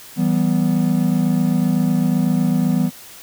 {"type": "chord", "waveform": "triangle", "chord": "E minor", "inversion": "none", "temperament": "equal with one note detuned", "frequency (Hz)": [164.81, 192.74, 246.9], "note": ["E3", "G3", "B3"], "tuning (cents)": [0, -29, 0], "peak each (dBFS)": -17, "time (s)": [0.16, 2.91], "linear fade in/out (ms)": 50, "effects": ["white hiss -40 dBFS RMS until 3.22 s"]}